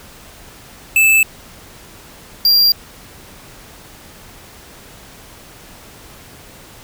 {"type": "tone pair in turn", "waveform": "square", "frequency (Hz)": [2628, 4759], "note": ["E7", "D8"], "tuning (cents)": [-6, 22], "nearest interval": "minor seventh", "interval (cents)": 1028, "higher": "second", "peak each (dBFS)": -9, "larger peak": "neither", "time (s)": [[0.96, 1.23], [2.45, 2.72]], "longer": "neither", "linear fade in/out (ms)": 2, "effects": ["pink hiss -40 dBFS RMS until 6.83 s"]}